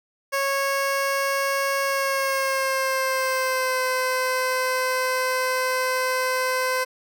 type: tone with pitch glide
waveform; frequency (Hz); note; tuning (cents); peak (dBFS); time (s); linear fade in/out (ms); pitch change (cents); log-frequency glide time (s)
15% pulse; 550 to 513.2; C#5 to C5; -14 to -34; -15; 0.32-6.85; 20; -120; 1.83-3.81
effects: none